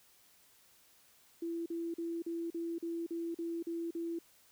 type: tone bursts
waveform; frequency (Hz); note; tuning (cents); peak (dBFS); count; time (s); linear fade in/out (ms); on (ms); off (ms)
sine; 335.5; E4; +31; -35; 10; 1.42-4.189; 5; 240; 41
effects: white hiss -65 dBFS RMS until 4.51 s